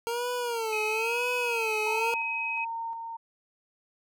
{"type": "tone with vibrato", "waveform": "25% pulse", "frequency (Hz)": 460, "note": "A#4", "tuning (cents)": -23, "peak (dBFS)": -25, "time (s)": [0.07, 2.14], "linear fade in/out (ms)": 0, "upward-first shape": "sine", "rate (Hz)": 1, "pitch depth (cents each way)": 120}
{"type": "tone", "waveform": "sine", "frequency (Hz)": 2536, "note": "D#7", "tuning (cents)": 32, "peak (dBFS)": -29, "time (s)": [0.72, 2.65], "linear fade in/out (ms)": 10}
{"type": "tone with tremolo", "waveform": "sine", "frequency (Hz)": 916, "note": "A#5", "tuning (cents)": -31, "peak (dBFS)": -31, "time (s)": [1.86, 3.17], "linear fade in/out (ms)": 10, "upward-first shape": "square", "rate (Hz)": 1.4, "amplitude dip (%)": 35}
{"effects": []}